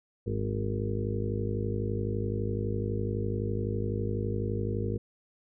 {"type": "harmonic tone with a mistuned harmonic", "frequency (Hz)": 51.91, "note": "G#1", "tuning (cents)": 0, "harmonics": [1, 2, 3, 4, 5, 6, 7, 8, 9], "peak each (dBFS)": [-38, -31, -44, -37, -40, -48, -38, -38, -38], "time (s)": [0.26, 4.98], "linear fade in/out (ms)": 10, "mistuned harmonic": 4, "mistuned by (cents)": -62, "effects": []}